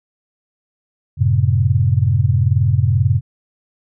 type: chord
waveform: sine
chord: F# diminished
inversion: none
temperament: just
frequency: 92.5 / 111 / 133.2 Hz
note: F#2 / A2 / C3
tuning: 0 / +16 / +31 cents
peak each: -16 dBFS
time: 1.17-3.21 s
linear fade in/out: 50 ms
effects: none